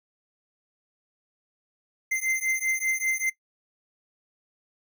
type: beating tone pair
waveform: square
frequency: 2078 / 2083.1 Hz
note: C7 / C7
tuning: -12 / -8 cents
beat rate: 5.1 Hz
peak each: -29 dBFS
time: 2.11-3.3 s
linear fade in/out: 10 ms
effects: noise-tail reverb RT60 0.1 s tail -18 dB re dry